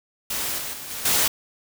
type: noise with level steps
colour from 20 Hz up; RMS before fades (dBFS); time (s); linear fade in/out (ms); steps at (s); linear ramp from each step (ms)
white; -27 / -31 / -36 / -32 / -20; 0.3-1.28; 5; 0.58 / 0.73 / 0.9 / 1.05; 5
effects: none